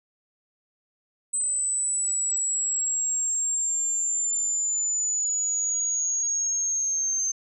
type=linear sweep; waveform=sine; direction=down; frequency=8110 to 6272 Hz; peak=-23 dBFS; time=1.33-7.32 s; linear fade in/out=10 ms; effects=none